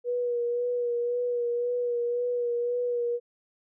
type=tone with vibrato; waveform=sine; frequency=482.8 Hz; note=B4; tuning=39 cents flat; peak=-25 dBFS; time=0.04-3.2 s; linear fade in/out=50 ms; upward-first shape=sine; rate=1.9 Hz; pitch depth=25 cents each way; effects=none